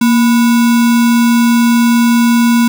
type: tone with sample-and-hold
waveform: sine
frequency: 234.4 Hz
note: A#3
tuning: 10 cents sharp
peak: -6 dBFS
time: 0.01-2.68 s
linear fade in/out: 5 ms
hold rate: 1225 Hz
effects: none